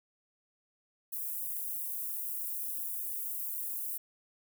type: high-pass noise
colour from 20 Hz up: white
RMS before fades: -37 dBFS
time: 1.12-3.98 s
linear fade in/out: 10 ms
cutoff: 11000 Hz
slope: 24 dB/octave
effects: none